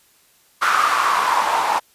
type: noise with band-pass filter sweep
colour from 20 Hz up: white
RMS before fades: -18 dBFS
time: 0.61-1.8 s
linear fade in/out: 20 ms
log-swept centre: 1300 to 860 Hz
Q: 5.2
effects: white hiss -56 dBFS RMS until 1.94 s + resampled to 32000 Hz